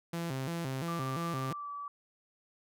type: tone with vibrato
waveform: sawtooth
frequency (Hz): 149.6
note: D3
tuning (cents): +32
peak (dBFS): -30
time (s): 0.13-1.53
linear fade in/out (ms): 5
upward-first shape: square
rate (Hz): 2.9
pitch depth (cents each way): 210
type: tone with pitch glide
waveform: sine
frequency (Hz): 1177 to 1150.1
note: D6 to D6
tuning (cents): +3 to -37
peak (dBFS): -38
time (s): 0.88-1.88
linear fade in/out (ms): 2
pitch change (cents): -40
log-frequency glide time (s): 1.5-1.71
effects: none